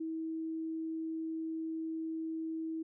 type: tone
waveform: sine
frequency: 322.2 Hz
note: E4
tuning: 39 cents flat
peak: -35 dBFS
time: 0-2.83 s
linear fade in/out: 10 ms
effects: none